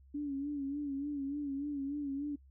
sine tone with vibrato, 283.4 Hz, C#4, 38 cents sharp, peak -34 dBFS, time 0.14-2.36 s, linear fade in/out 10 ms, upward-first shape sine, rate 3.4 Hz, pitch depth 67 cents each way, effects noise-tail reverb RT60 0.1 s tail -23 dB re dry + added 67 Hz sine -57 dBFS peak until 2.5 s

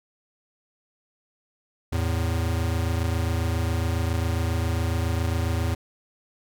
square tone pair together, 82.41 / 109.73 Hz, E2 / A2, 0 / -4 cents, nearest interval perfect fourth, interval 496 cents, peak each -25 / -28 dBFS, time 1.92-5.75 s, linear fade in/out 10 ms, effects none

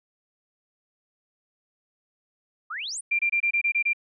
sine exponential sweep, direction up, 1159 to 9956 Hz, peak -30 dBFS, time 2.7-3.01 s, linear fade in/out 10 ms
sine tone bursts, 2376 Hz, D7, 20 cents sharp, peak -20 dBFS, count 8, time 3.11-3.933 s, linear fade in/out 10 ms, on 81 ms, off 25 ms
effects none

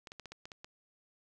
clicks, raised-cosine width 0.2 ms, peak -29 dBFS, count 8, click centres 0.072 / 0.119 / 0.197 / 0.257 / 0.32 / 0.455 / 0.518 / 0.645 s, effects none

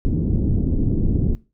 pink low-pass noise, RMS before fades -19 dBFS, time 0.05-1.35 s, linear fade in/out 0 ms, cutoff 320 Hz, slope 24 dB/octave, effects noise-tail reverb RT60 0.3 s tail -20 dB re dry

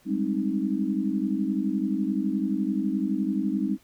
sine chord, Ab major seventh, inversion third, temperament equal with one note detuned, 196 / 207.7 / 264.2 / 311.1 Hz, G3 / Ab3 / C4 / Eb4, 0 / 0 / +17 / 0 cents, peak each -29 dBFS, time 0.05-3.78 s, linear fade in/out 50 ms, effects pink hiss -60 dBFS RMS until 3.83 s

